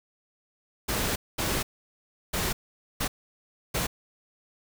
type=noise bursts at uneven times; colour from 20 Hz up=pink; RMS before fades=-28 dBFS; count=5; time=0.88-1.16 / 1.38-1.63 / 2.33-2.53 / 3-3.08 / 3.74-3.87 s; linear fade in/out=10 ms; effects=none